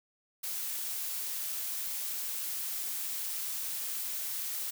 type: noise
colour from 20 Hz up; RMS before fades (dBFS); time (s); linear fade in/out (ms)
blue; -36; 0.43-4.71; 10
effects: none

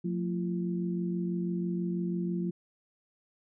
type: tone cluster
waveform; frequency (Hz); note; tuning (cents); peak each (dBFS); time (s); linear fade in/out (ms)
sine; 178.6 / 224.7 / 341.9; F3 / A3 / F4; +39 / +37 / -37; -30 / -39 / -36; 0.04-2.51; 10
effects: none

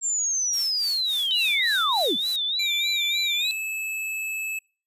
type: linear sweep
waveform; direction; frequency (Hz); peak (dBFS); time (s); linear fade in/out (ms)
sine; down; 7459 to 160; -22; 0.01-2.17; 50
type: noise with tremolo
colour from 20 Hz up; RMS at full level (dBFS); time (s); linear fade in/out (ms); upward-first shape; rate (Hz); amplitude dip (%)
blue; -34; 0.53-2.36; 0; sine; 3.5; 85
type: tone with vibrato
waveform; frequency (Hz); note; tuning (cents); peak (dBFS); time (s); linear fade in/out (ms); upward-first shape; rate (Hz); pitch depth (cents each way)
sine; 3729; A#7; 0; -23; 1.31-3.51; 0; sine; 3.3; 120
type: tone with pitch glide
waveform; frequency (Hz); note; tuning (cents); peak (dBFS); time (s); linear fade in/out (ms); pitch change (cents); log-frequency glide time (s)
square; 2349 to 2606; D7 to E7; 0 to -20; -28; 2.59-4.59; 5; +180; 3.34-3.51
effects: noise-tail reverb RT60 0.4 s tail -26 dB re dry + resampled to 32000 Hz

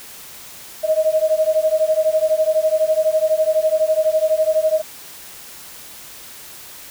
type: beating tone pair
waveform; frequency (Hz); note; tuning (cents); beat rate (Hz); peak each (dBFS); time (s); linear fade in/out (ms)
sine; 622.3 / 634.3; D#5 / D#5; 0 / +33; 12; -17; 0.83-4.82; 20
effects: white hiss -38 dBFS RMS until 6.9 s

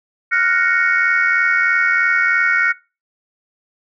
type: chord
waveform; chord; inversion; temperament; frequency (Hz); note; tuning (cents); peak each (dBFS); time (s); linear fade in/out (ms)
sine; Gb major seventh; third; equal; 1396.9 / 1480 / 1864.7 / 2217; F6 / Gb6 / Bb6 / Db7; 0 / 0 / 0 / 0; -18; 0.31-2.73; 20
effects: noise-tail reverb RT60 0.3 s tail -22 dB re dry + tanh soft clip ceiling -4 dBFS

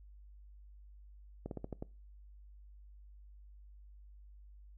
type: slowing click train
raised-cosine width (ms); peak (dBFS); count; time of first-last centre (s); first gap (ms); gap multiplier
2; -27; 6; 1.46-1.825; 52; 1.17
effects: noise-tail reverb RT60 0.3 s tail -22 dB re dry + added 50 Hz sine -53 dBFS peak until 4.77 s

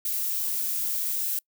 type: noise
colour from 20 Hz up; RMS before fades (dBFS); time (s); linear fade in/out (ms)
violet; -28; 0.05-1.39; 2
effects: noise-tail reverb RT60 0.1 s tail -26 dB re dry

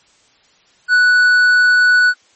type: tone with tanh clipping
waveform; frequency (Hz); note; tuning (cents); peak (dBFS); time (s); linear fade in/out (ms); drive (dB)
triangle; 1480; F#6; 0; -9; 0.88-2.14; 50; 10
effects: white hiss -53 dBFS RMS until 2.35 s + MP3 32 kbps

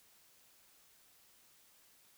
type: silence
effects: white hiss -66 dBFS RMS until 2.17 s

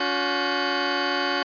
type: tone cluster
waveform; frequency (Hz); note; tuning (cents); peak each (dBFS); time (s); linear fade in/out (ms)
10% pulse; 282.8 / 361.1 / 1521; C#4 / F#4 / F#6; +35 / -42 / +47; -18; 0-1.43; 5
effects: resampled to 11025 Hz

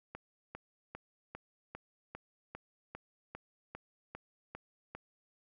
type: click train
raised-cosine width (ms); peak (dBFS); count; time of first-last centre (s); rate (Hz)
0.5; -28; 13; 0.15-4.95; 2.5
effects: none

